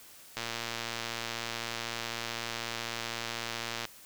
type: click train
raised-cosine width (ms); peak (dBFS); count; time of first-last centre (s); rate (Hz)
0.2; -17; 405; 0.37-3.853; 116
effects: white hiss -53 dBFS RMS until 4.05 s